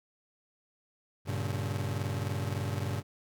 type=chord; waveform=40% pulse; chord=G diminished; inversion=none; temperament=just; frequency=98 / 117.6 / 141.12 Hz; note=G2 / Bb2 / Db3; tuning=0 / +16 / +31 cents; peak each=-33 / -36 / -36 dBFS; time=1.25-3.03 s; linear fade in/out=50 ms; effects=none